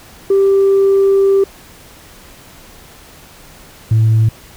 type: tone pair in turn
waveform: sine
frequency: 392 / 110.93 Hz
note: G4 / A2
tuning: 0 / +15 cents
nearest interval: octave + minor seventh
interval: 2185 cents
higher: first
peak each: -6 dBFS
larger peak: neither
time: 0.3-1.44 / 3.91-4.29 s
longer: first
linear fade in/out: 5 ms
effects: tanh soft clip ceiling -5 dBFS + pink hiss -40 dBFS RMS until 4.56 s

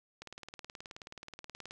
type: click train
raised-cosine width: 0.2 ms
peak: -28 dBFS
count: 29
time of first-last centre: 0.22-1.709 s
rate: 18.8 Hz
effects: none

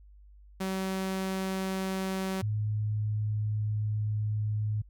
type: tone pair in turn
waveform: sawtooth / sine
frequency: 190 / 106.42 Hz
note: F#3 / G#2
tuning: +46 / +43 cents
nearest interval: minor seventh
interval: 1003 cents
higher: first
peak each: -26 / -27 dBFS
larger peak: first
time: 0.6-2.42 / 2.42-4.82 s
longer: second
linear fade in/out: 10 ms
effects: added 50 Hz sine -51 dBFS peak until 4.89 s

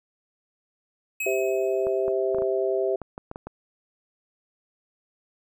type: tone with exponential decay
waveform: square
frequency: 2551 Hz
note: D#7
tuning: 43 cents sharp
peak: -26 dBFS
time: 1.2-2.12 s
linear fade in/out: 5 ms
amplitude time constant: 200 ms
type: harmonic tone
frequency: 130.81 Hz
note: C3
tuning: in tune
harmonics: 3 / 4 / 5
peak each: -24 / -29 / -27 dBFS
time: 1.26-2.96 s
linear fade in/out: 5 ms
type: clicks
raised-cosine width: 1 ms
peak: -21 dBFS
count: 10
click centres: 1.869 / 2.081 / 2.347 / 2.385 / 2.421 / 3.017 / 3.179 / 3.314 / 3.359 / 3.47 s
effects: none

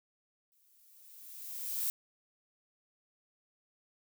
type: noise with exponential growth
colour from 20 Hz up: violet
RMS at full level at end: -32 dBFS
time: 0.52-1.9 s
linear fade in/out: 0 ms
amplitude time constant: 300 ms
effects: none

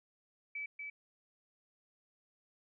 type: tone with echo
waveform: sine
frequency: 2300 Hz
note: D7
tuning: 37 cents flat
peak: -38 dBFS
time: 0.55-0.66 s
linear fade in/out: 5 ms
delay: 240 ms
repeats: 1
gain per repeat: -3 dB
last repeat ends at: 0.9 s
effects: none

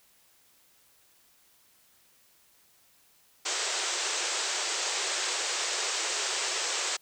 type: band-pass noise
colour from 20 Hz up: white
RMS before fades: -31 dBFS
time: 3.45-6.97 s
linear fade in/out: 10 ms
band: 340 to 8200 Hz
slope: 96 dB/octave
effects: white hiss -63 dBFS RMS until 7.01 s

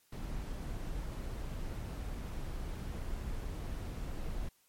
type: noise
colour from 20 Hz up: brown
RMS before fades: -39 dBFS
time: 0.12-4.49 s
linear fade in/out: 5 ms
effects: white hiss -70 dBFS RMS until 4.68 s + MP3 64 kbps

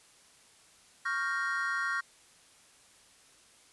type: chord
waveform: triangle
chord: G half-diminished seventh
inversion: second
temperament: equal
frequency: 1108.7 / 1396.9 / 1568 / 1864.7 Hz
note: Db6 / F6 / G6 / Bb6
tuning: 0 / 0 / 0 / 0 cents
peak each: -35 / -32 / -35 / -33 dBFS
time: 1.05-2.01 s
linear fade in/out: 10 ms
effects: white hiss -60 dBFS RMS until 3.72 s + resampled to 24000 Hz

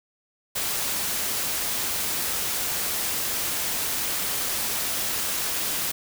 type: noise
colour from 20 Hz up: white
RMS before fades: -27 dBFS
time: 0.55-5.92 s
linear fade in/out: 10 ms
effects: none

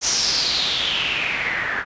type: noise with low-pass filter sweep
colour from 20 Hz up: white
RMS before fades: -22 dBFS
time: 0.01-1.85 s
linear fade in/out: 50 ms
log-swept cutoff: 6200 to 1600 Hz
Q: 5.3
effects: resampled to 16000 Hz

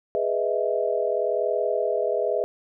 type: chord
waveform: sine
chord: E major seventh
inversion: first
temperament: equal with one note detuned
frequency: 415.3 / 493.9 / 618.3 / 659.3 Hz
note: G#4 / B4 / D#5 / E5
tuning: 0 / 0 / -11 / 0 cents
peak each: -27 dBFS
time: 0.15-2.44 s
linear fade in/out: 0 ms
effects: none

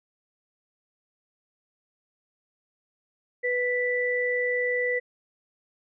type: tone pair together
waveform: sine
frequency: 493.9 / 1974.1 Hz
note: B4 / B6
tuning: 0 / -1 cents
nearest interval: 2 octaves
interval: 2399 cents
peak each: -26 dBFS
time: 3.43-5 s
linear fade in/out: 20 ms
effects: none

